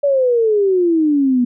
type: exponential sweep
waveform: sine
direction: down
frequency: 579 to 240 Hz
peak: -11 dBFS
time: 0.03-1.45 s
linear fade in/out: 10 ms
effects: none